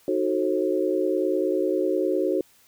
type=chord; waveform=sine; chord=D# diminished seventh; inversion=none; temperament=equal with one note detuned; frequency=311.1 / 370 / 440 / 536.4 Hz; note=D#4 / F#4 / A4 / C5; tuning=0 / 0 / 0 / +43 cents; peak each=-27 / -24 / -29 / -27 dBFS; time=0.08-2.41 s; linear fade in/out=2 ms; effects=white hiss -58 dBFS RMS until 2.67 s